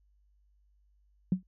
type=tone with exponential decay; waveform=sine; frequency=185 Hz; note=F#3; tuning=in tune; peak=-19 dBFS; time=1.32-1.43 s; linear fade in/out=2 ms; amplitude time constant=22 ms; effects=tanh soft clip ceiling -15 dBFS + added 50 Hz sine -64 dBFS peak until 1.47 s